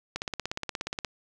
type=click train; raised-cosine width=0.2 ms; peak=-14 dBFS; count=16; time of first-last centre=0.16-1.048 s; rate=16.9 Hz; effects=none